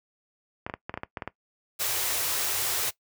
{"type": "clicks", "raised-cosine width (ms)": 0.5, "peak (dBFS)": -17, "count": 10, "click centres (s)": [0.665, 0.698, 0.739, 0.895, 0.941, 0.975, 1.034, 1.172, 1.222, 1.276]}
{"type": "band-stop noise", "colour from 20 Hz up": "white", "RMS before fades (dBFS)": -28, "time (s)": [1.79, 2.91], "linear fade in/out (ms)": 20, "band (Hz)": [140, 320], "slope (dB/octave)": 48}
{"effects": ["noise-tail reverb RT60 0.1 s tail -19 dB re dry", "high-pass 60 Hz 12 dB/octave"]}